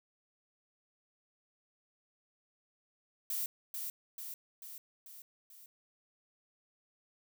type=noise with echo; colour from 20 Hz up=violet; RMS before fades=-36 dBFS; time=3.3-3.46 s; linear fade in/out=2 ms; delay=440 ms; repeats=5; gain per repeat=-4 dB; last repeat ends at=5.66 s; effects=none